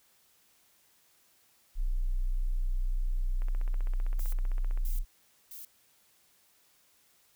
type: tone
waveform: sine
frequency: 30.87 Hz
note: B0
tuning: in tune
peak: -26 dBFS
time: 1.75-5.05 s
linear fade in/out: 50 ms
type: click train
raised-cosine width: 0.5 ms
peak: -34 dBFS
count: 22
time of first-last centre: 3.42-4.775 s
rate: 15.5 Hz
type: noise bursts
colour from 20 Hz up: violet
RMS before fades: -45 dBFS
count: 3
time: 4.19-5.65 s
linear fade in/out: 2 ms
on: 140 ms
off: 520 ms
effects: white hiss -66 dBFS RMS until 7.35 s